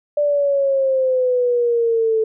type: exponential sweep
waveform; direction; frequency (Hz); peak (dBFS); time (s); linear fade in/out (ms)
sine; down; 590 to 438; -14; 0.17-2.24; 5
effects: none